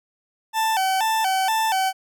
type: tone with vibrato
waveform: 40% pulse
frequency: 821 Hz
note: G#5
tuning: 20 cents flat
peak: -18 dBFS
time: 0.53-1.93 s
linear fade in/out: 50 ms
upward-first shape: square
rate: 2.1 Hz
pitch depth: 130 cents each way
effects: none